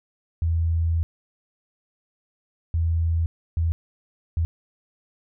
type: tone bursts at uneven times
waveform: sine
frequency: 82.7 Hz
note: E2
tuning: 6 cents sharp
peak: -19 dBFS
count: 4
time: 0.42-1.03 / 2.74-3.26 / 3.57-3.72 / 4.37-4.45 s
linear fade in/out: 0 ms
effects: none